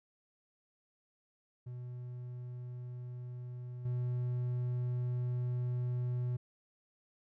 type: tone with level steps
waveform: triangle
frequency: 123.47 Hz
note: B2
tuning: in tune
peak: -39 / -30 dBFS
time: 1.66-6.37 s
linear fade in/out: 10 ms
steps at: 3.85 s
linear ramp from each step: 5 ms
effects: none